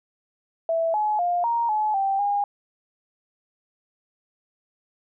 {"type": "tone with pitch steps", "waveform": "sine", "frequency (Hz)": [659, 848, 704, 935, 854, 782, 813], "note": ["E5", "G#5", "F5", "A#5", "G#5", "G5", "G#5"], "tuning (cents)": [-1, 36, 14, 5, 48, -4, -37], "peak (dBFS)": -20, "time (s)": [0.69, 2.44], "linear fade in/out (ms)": 2, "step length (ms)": 250, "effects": []}